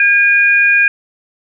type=tone pair together; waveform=sine; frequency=1619.2 / 2444 Hz; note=G#6 / D#7; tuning=-44 / -32 cents; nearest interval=perfect fifth; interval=712 cents; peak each=-10 dBFS; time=0-0.88 s; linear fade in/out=2 ms; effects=none